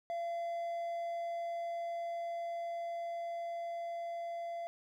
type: tone with level ramp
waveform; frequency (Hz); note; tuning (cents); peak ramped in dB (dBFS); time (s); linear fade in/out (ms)
triangle; 682; F5; -41; -33 to -36; 0.1-4.67; 0
effects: none